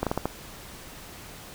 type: slowing click train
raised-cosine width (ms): 1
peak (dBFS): -11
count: 5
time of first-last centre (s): 0.03-0.256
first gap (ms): 37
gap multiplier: 1.29
effects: pink hiss -44 dBFS RMS until 1.54 s